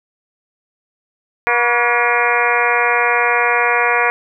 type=harmonic tone with a mistuned harmonic; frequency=240 Hz; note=B3; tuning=49 cents flat; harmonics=2 / 3 / 4 / 5 / 6 / 7 / 8 / 9 / 10; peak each=-21 / -21 / -21 / -21 / -21 / -21 / -21 / -21 / -21 dBFS; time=1.47-4.1 s; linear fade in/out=0 ms; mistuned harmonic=5; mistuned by=-82 cents; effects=none